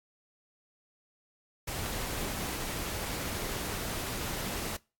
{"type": "noise", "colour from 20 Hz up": "pink", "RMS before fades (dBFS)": -36, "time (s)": [1.67, 4.77], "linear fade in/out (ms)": 10, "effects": ["noise-tail reverb RT60 0.3 s tail -23 dB re dry", "AAC 64 kbps"]}